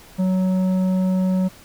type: tone with tanh clipping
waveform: sine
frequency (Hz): 186.1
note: F#3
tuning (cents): +10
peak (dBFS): -18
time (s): 0.18-1.49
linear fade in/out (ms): 20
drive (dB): 9
effects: pink hiss -46 dBFS RMS until 1.64 s